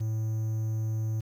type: tone with quantisation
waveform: triangle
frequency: 110 Hz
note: A2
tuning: in tune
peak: -25 dBFS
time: 0-1.21 s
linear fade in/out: 10 ms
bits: 9
effects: none